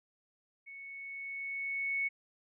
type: tone with level ramp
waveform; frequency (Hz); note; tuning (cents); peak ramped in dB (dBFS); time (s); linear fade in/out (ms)
sine; 2213; C#7; -3; -46 to -29; 0.66-2.09; 20
effects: none